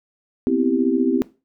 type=chord; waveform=sine; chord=C major seventh; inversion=third; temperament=equal; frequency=246.9 / 261.6 / 329.6 / 392 Hz; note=B3 / C4 / E4 / G4; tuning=0 / 0 / 0 / 0 cents; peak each=-23 / -19 / -22 / -23 dBFS; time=0.47-1.22 s; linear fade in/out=0 ms; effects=noise-tail reverb RT60 0.3 s tail -19 dB re dry